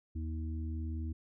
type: harmonic tone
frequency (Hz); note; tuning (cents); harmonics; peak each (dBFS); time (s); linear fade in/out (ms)
79.6; D#2; +40; 1 / 3 / 4; -35 / -45 / -47; 0.15-1.13; 10
effects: none